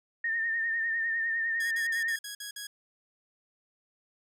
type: tone with vibrato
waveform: sine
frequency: 1825 Hz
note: A#6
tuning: 37 cents flat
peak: -27 dBFS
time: 0.24-2.16 s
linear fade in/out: 5 ms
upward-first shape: sine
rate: 9.9 Hz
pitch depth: 42 cents each way
type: tone bursts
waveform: 10% pulse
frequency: 1660 Hz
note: G#6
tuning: 1 cent flat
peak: -29 dBFS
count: 7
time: 1.6-2.67 s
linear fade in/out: 5 ms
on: 110 ms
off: 50 ms
effects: none